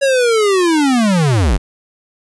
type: linear sweep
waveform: square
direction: down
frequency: 560 to 38.89 Hz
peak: -11 dBFS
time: 0.01-1.58 s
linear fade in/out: 20 ms
effects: resampled to 24000 Hz